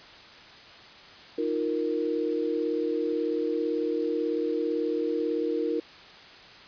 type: chord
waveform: sine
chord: Eb suspended second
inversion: none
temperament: equal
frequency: 311.1 / 349.2 / 466.2 Hz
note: Eb4 / F4 / Bb4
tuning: 0 / 0 / 0 cents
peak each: -30 / -31 / -28 dBFS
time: 1.38-5.8 s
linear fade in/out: 5 ms
effects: white hiss -48 dBFS RMS until 6.67 s + resampled to 11025 Hz